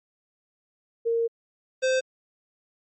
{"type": "tone pair in turn", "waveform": ["sine", "square"], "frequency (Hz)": [461.8, 519.6], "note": ["A#4", "C5"], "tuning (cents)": [-16, -12], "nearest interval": "major second", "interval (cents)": 204, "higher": "second", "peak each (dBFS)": -21, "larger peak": "neither", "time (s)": [[1.05, 1.28], [1.82, 2.01]], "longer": "first", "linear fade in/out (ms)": 20, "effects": ["MP3 32 kbps"]}